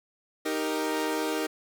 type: chord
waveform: sawtooth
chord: Eb major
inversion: none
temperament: equal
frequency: 311.1 / 392 / 466.2 Hz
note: Eb4 / G4 / Bb4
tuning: 0 / 0 / 0 cents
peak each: -26 / -30 / -28 dBFS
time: 0.45-1.47 s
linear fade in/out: 10 ms
effects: none